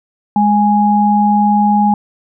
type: tone pair together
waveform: sine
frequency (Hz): 207.5 / 830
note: G#3 / G#5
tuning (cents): -1 / -1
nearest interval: 2 octaves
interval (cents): 2400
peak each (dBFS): -11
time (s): 0.36-1.94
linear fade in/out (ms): 2
effects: none